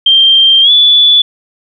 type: tone with pitch glide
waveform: sine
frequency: 3167 to 3454 Hz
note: G7 to A7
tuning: +17 to -33 cents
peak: -3 dBFS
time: 0.06-1.22 s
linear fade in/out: 5 ms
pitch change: +150 cents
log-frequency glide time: 0.62-0.71 s
effects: none